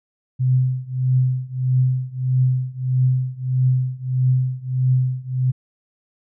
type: tone with tremolo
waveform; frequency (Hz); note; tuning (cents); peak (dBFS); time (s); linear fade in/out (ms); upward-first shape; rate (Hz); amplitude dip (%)
sine; 128.4; C3; -32; -12; 0.39-5.52; 20; triangle; 1.6; 95
effects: none